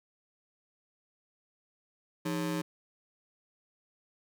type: ring-modulated tone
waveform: 35% pulse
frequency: 240.5 Hz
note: B3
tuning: 46 cents flat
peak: -26 dBFS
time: 2.25-2.62 s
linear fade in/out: 10 ms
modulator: 69.6 Hz
effects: none